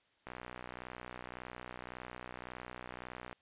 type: click train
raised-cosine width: 0.5 ms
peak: -29 dBFS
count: 190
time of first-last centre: 0.27-3.328 s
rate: 61.8 Hz
effects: white hiss -72 dBFS RMS until 3.41 s + resampled to 8000 Hz